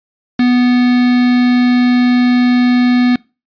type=tone with quantisation; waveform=triangle; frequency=246.9 Hz; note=B3; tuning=in tune; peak=-6 dBFS; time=0.39-3.16 s; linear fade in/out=5 ms; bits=3; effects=noise-tail reverb RT60 0.3 s tail -24 dB re dry + resampled to 11025 Hz